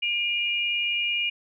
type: tone pair together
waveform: sine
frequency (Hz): 2403 / 2854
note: D7 / F7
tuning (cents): +39 / +37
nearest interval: minor third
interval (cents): 298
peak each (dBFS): -26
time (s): 0.02-1.3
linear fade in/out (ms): 10
effects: none